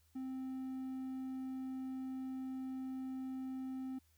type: tone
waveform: triangle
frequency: 261.5 Hz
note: C4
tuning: 1 cent flat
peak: -38 dBFS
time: 0.15-3.99 s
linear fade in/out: 10 ms
effects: added 79 Hz sine -70 dBFS peak until 4.17 s + white hiss -75 dBFS RMS until 4.17 s